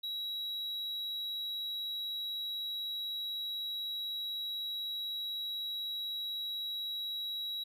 triangle tone, 3876 Hz, B7, 33 cents flat, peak -34 dBFS, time 0.03-7.64 s, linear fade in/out 10 ms, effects none

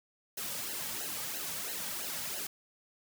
white noise with flanger, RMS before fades -38 dBFS, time 0.37-2.47 s, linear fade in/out 5 ms, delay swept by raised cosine 0.84 to 2.94 ms, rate 3 Hz, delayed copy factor -0.75, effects none

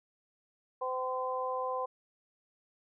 harmonic tone, 256.4 Hz, C4, 35 cents flat, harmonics 2 / 3 / 4, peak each -35 / -39 / -35 dBFS, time 0.81-1.86 s, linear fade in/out 10 ms, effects none

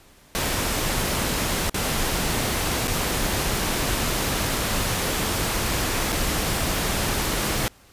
pink noise with dropouts, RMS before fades -24 dBFS, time 0.35-7.68 s, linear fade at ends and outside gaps 0 ms, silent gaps 1.696-1.744 / 2.873-2.879 / 6.122-6.126 s, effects pink hiss -53 dBFS RMS until 7.92 s + resampled to 32000 Hz

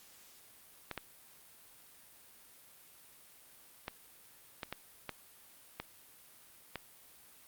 clicks, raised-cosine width 0.3 ms, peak -22 dBFS, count 8, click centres 0.913 / 0.977 / 3.881 / 4.632 / 4.726 / 5.093 / 5.8 / 6.757 s, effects white hiss -59 dBFS RMS until 7.47 s + Opus 48 kbps

